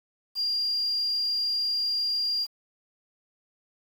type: tone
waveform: triangle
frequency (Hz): 4789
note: D8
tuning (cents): +33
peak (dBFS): -21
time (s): 0.35-2.47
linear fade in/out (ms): 50
effects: tanh soft clip ceiling -23 dBFS + 8-bit